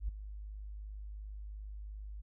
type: tone with ADSR envelope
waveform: sine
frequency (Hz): 51.4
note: G#1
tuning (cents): -17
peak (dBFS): -30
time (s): 0-2.22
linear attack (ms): 84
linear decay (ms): 10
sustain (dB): -12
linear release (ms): 19
effects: none